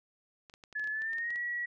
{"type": "clicks", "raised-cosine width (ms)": 0.2, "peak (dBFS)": -34, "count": 12, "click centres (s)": [0.498, 0.539, 0.638, 0.727, 0.796, 0.842, 0.874, 1.02, 1.133, 1.184, 1.305, 1.359]}
{"type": "tone with pitch glide", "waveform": "sine", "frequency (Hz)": [1715, 1925], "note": ["A6", "B6"], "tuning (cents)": [-45, -45], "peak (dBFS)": -32, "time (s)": [0.75, 1.66], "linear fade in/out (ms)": 10, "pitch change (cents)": 200, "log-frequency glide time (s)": [0.91, 1.37]}
{"effects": []}